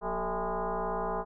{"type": "tone with frequency modulation", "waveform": "sine", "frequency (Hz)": 180.7, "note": "F#3", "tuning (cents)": -41, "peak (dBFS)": -29, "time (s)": [0.01, 1.25], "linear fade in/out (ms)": 50, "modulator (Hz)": 209, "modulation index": 4.8, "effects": []}